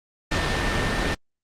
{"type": "tone in noise", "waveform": "sine", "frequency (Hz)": 1802, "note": "A6", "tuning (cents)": 41, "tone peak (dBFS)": -31, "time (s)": [0.31, 1.15], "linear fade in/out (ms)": 10, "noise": "pink", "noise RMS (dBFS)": -23, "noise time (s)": [0.31, 1.15], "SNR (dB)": -11, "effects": ["low-pass 5000 Hz 12 dB/octave", "Opus 48 kbps"]}